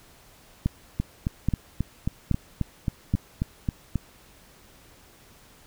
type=two click trains; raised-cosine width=5 ms; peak=-10 / -12 dBFS; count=4 / 12; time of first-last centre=0.66-3.139 / 1-3.957 s; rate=1.21 / 3.72 Hz; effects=pink hiss -54 dBFS RMS until 5.66 s